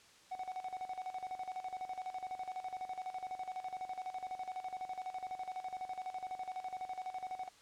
triangle tone with tremolo, 745 Hz, F#5, 12 cents sharp, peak -36 dBFS, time 0.31-7.49 s, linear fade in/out 10 ms, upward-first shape square, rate 12 Hz, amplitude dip 75%, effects white hiss -62 dBFS RMS until 7.61 s + low-pass 7000 Hz 12 dB/octave

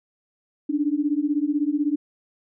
sine beating tone pair, 286 / 302 Hz, D4 / D4, -46 / +48 cents, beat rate 16 Hz, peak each -23 dBFS, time 0.69-1.96 s, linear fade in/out 10 ms, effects none

